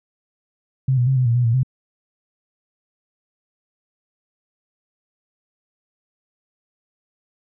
sine tone with pitch steps, 131.8 / 122.5 / 133.3 / 127.2 / 117.2 / 123 / 115.1 / 130 Hz, C3 / B2 / C3 / C3 / A#2 / B2 / A#2 / C3, +13 / -14 / +33 / -48 / +10 / -7 / -22 / -11 cents, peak -14 dBFS, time 0.88-1.632 s, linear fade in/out 5 ms, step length 94 ms, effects none

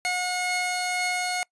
sawtooth tone pair together, 724 / 2170 Hz, F#5 / C#7, -38 / -37 cents, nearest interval octave + perfect fifth, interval 1901 cents, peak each -24 dBFS, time 0.05-1.43 s, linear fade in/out 0 ms, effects noise-tail reverb RT60 0.1 s tail -25 dB re dry + resampled to 24000 Hz

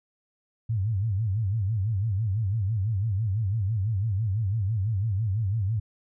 sine tone with vibrato, 103.83 Hz, G#2, in tune, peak -23 dBFS, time 0.69-5.8 s, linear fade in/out 10 ms, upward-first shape sine, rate 6 Hz, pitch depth 190 cents each way, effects none

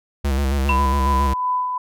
square tone with vibrato, 68.6 Hz, C#2, 17 cents flat, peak -18 dBFS, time 0.24-1.34 s, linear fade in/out 10 ms, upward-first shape square, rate 7.3 Hz, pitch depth 55 cents each way
sine tone with tremolo, 1000 Hz, B5, 21 cents sharp, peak -17 dBFS, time 0.69-1.78 s, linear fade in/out 5 ms, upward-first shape sine, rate 2.7 Hz, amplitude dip 40%
sine tone with exponential decay, 2706 Hz, E7, 45 cents sharp, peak -16 dBFS, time 0.69-0.84 s, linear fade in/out 2 ms, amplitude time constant 31 ms
effects none

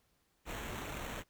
pink noise with sample-and-hold, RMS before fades -42 dBFS, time 0.45-1.24 s, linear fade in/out 50 ms, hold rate 4900 Hz, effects pink hiss -75 dBFS RMS until 1.29 s

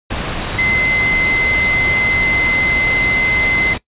sine tone in noise, 2056 Hz, C7, 31 cents flat, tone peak -12 dBFS, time 0.58-3.74 s, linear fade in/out 10 ms, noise pink, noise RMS -21 dBFS, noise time 0.1-3.78 s, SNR +6 dB, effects noise-tail reverb RT60 0.1 s tail -20 dB re dry + resampled to 8000 Hz

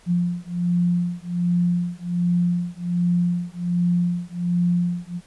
sine beating tone pair, 174.61 / 175.91 Hz, F3 / F3, 0 / +13 cents, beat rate 1.3 Hz, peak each -22 dBFS, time 0.06-5.21 s, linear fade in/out 50 ms, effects pink hiss -53 dBFS RMS until 5.26 s + resampled to 24000 Hz

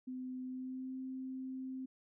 sine tone with pitch glide, 255.7 to 260.9 Hz, C4 to C4, -40 to -5 cents, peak -40 dBFS, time 0.07-1.86 s, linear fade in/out 10 ms, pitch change +35 cents, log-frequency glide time 0.43-0.98 s, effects none

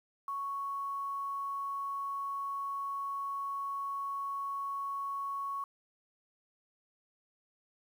sine tone with quantisation, 1110 Hz, C#6, 2 cents sharp, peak -34 dBFS, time 0.28-5.64 s, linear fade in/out 2 ms, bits 10, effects none

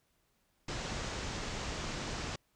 pink low-pass noise, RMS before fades -39 dBFS, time 0.68-2.36 s, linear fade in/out 5 ms, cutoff 7400 Hz, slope 48 dB/octave, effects pink hiss -75 dBFS RMS until 2.55 s

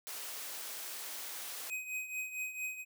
white noise, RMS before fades -43 dBFS, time 0.07-1.7 s, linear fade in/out 0 ms
square tone with tremolo, 2514 Hz, D#7, 17 cents sharp, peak -35 dBFS, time 1.68-2.85 s, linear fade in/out 50 ms, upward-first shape triangle, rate 4.4 Hz, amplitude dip 75%
effects high-pass 400 Hz 12 dB/octave

